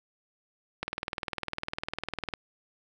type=click train; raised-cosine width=0.3 ms; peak=-15 dBFS; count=31; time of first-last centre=0.83-2.338 s; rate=19.9 Hz; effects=none